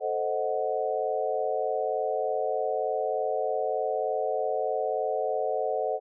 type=chord; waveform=sine; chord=A diminished seventh; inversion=none; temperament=equal; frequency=440 / 523.3 / 622.3 / 740 Hz; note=A4 / C5 / Eb5 / Gb5; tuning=0 / 0 / 0 / 0 cents; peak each=-31 dBFS; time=0-6 s; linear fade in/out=50 ms; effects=none